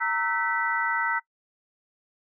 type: tone cluster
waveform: sine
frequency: 924 / 1311 / 1523 / 1968 Hz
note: A#5 / E6 / F#6 / B6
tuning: -16 / -10 / +50 / -7 cents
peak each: -29 dBFS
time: 0-1.2 s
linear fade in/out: 20 ms
effects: noise-tail reverb RT60 0.1 s tail -21 dB re dry